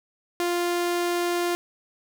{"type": "tone", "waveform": "sawtooth", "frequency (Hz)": 349.2, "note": "F4", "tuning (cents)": 0, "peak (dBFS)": -19, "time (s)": [0.4, 1.55], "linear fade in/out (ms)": 0, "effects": []}